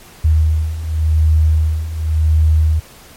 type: beating tone pair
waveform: sine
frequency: 77.8 / 78.7 Hz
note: D#2 / D#2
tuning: 0 / +20 cents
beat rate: 0.9 Hz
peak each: -16 / -12 dBFS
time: 0.24-2.8 s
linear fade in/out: 10 ms
effects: pink hiss -41 dBFS RMS until 3.16 s + MP3 64 kbps